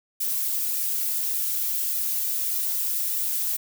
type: noise with flanger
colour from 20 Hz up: violet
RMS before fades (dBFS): -26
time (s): 0.2-3.57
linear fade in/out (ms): 10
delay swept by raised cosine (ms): 1.8 to 5.3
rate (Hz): 1.7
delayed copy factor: -0.9
effects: none